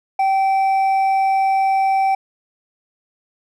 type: tone with hard clipping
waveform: sine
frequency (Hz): 774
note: G5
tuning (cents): -22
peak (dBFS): -15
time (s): 0.19-2.15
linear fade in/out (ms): 5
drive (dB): 4
effects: none